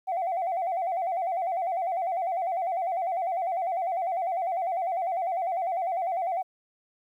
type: tone with vibrato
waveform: sine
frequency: 718 Hz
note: F5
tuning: 48 cents sharp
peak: -24 dBFS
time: 0.07-6.43 s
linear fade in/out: 20 ms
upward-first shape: square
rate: 10 Hz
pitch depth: 92 cents each way
effects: tanh soft clip ceiling -23 dBFS + 11-bit